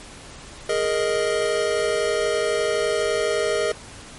square chord, Ab suspended second, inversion none, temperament just, 415.3 / 467.2 / 623 Hz, Ab4 / Bb4 / Eb5, 0 / +4 / +2 cents, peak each -25 dBFS, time 0.69-3.72 s, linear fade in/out 5 ms, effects pink hiss -41 dBFS RMS until 4.18 s + MP3 48 kbps

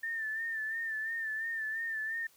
sine tone with vibrato, 1787 Hz, A6, 26 cents sharp, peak -33 dBFS, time 0.03-2.27 s, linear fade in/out 5 ms, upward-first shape sine, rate 2.9 Hz, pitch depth 50 cents each way, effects white hiss -64 dBFS RMS until 2.36 s

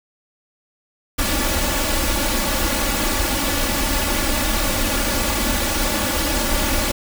pink noise with comb filter, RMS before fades -20 dBFS, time 1.18-6.92 s, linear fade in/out 10 ms, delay 3.5 ms, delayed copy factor +0.9, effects none

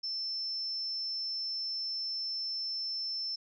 sine tone, 5320 Hz, E8, 15 cents sharp, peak -33 dBFS, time 0.03-3.36 s, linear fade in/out 10 ms, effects none

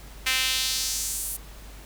sawtooth tone with high-pass filter sweep, 260 Hz, C4, 11 cents flat, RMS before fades -27 dBFS, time 0.26-1.37 s, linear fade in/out 10 ms, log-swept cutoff 2200 to 11000 Hz, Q 1.6, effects added 50 Hz sine -42 dBFS peak until 1.85 s + pink hiss -48 dBFS RMS until 1.85 s

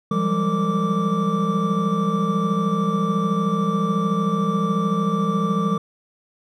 triangle tone cluster, 170.3 / 189 / 202.7 / 453.9 / 1169 Hz, F3 / F#3 / G#3 / A#4 / D6, -43 / +37 / -42 / -46 / -8 cents, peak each -22 / -24 / -21 / -26 / -23 dBFS, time 0.11-5.78 s, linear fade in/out 5 ms, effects none

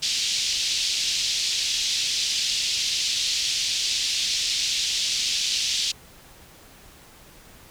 white band-pass noise, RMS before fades -25 dBFS, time 0.02-5.92 s, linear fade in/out 10 ms, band 2900 to 5700 Hz, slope 24 dB/octave, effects pink hiss -49 dBFS RMS until 7.7 s

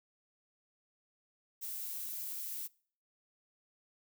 violet noise, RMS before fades -41 dBFS, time 1.61-2.68 s, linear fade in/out 20 ms, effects noise-tail reverb RT60 0.5 s tail -24 dB re dry

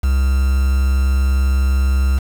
triangle tone with quantisation, 66.2 Hz, C2, 21 cents sharp, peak -10 dBFS, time 0.03-2.19 s, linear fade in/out 10 ms, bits 5, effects none

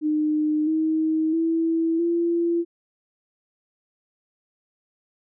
sine tone with pitch steps, 304.9 / 316.2 / 327.9 / 340.1 Hz, D#4 / D#4 / E4 / F4, -35 / +28 / -9 / -46 cents, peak -19 dBFS, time 0.01-2.65 s, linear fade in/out 50 ms, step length 660 ms, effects none

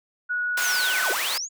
sine tone with pitch glide, 1462 to 1503.1 Hz, F#6 to F#6, -21 to +27 cents, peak -23 dBFS, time 0.29-1.14 s, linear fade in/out 20 ms, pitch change +48 cents, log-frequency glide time 0.61-0.96 s
pink high-pass noise, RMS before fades -28 dBFS, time 0.57-1.38 s, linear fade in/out 5 ms, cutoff 1000 Hz, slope 12 dB/octave
sine linear two-way sweep, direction down then up, 7040 to 330 to 7040 Hz, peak -27 dBFS, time 0.6-1.49 s, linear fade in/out 50 ms, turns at 1.11 s
effects none

